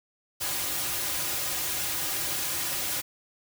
white noise with comb filter, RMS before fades -30 dBFS, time 0.4-3.02 s, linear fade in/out 20 ms, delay 4.5 ms, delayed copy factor -0.95, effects none

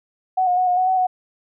sine tone with pitch steps, 748 / 719 / 736 / 719 / 741 / 752 / 737 Hz, F#5 / F#5 / F#5 / F#5 / F#5 / F#5 / F#5, +19 / -50 / -9 / -50 / +2 / +28 / -7 cents, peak -15 dBFS, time 0.37-1.07 s, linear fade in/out 10 ms, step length 100 ms, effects none

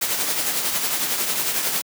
white noise with tremolo, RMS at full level -21 dBFS, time 0.01-1.82 s, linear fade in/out 10 ms, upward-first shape triangle, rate 11 Hz, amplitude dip 50%, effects high-pass 150 Hz 12 dB/octave

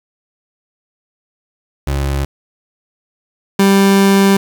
30% pulse tone pair in turn, 69.3 / 196.39 Hz, C#2 / G3, 0 / +3 cents, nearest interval octave + tritone, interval 1803 cents, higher second, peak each -12 / -5 dBFS, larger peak second, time 1.87-2.25 / 3.59-4.37 s, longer second, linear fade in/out 5 ms, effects 7-bit

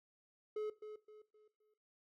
triangle tone with echo, 426.6 Hz, G#4, 46 cents sharp, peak -35 dBFS, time 0.56-0.7 s, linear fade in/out 5 ms, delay 260 ms, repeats 4, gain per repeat -9 dB, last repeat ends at 1.74 s, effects noise-tail reverb RT60 0.4 s tail -18 dB re dry

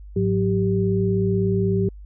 sine tone cluster, 105.6 / 181.9 / 391.2 Hz, G#2 / F#3 / G4, +29 / -29 / -4 cents, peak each -22 dBFS, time 0.16-1.89 s, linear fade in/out 5 ms, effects added 50 Hz sine -37 dBFS peak until 2.05 s

